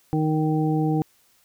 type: harmonic tone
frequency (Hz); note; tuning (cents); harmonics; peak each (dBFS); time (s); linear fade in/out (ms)
155.56; D#3; 0; 1 / 2 / 3 / 5; -22 / -23 / -30 / -30; 0.13-1.02; 0
effects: white hiss -61 dBFS RMS until 1.44 s